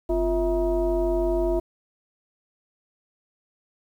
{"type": "tone with frequency modulation", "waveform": "sine", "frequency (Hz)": 348.2, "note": "F4", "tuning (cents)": -5, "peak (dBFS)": -20, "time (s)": [0.09, 1.6], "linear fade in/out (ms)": 10, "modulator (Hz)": 302, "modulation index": 1.1, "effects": ["9-bit"]}